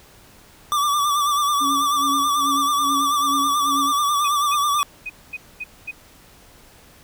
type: tone with vibrato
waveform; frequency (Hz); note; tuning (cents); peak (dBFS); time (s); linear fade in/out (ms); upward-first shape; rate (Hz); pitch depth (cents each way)
square; 1166; D6; -13; -18; 0.72-4.83; 0; sine; 9.2; 55
type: tone with tremolo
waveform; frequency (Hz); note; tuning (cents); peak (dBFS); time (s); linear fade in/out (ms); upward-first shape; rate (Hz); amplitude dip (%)
sine; 277.2; C#4; 0; -24; 1.6-3.93; 20; sine; 2.4; 95
type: tone bursts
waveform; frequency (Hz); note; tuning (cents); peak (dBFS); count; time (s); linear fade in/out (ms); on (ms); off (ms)
sine; 2501; D#7; +8; -26; 7; 4.24-5.914; 10; 42; 230
effects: pink hiss -49 dBFS RMS until 7.03 s